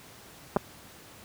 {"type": "clicks", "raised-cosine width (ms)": 1, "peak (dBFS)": -9, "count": 2, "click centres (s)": [0.563, 0.568], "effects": ["pink hiss -50 dBFS RMS until 1.24 s", "high-pass 80 Hz 12 dB/octave"]}